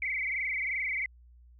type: tone with frequency modulation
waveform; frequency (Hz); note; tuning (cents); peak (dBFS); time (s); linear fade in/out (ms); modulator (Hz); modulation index
sine; 2163; C#7; -43; -29; 0.02-1.06; 2; 22.8; 6.6
effects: added 60 Hz sine -53 dBFS peak until 1.59 s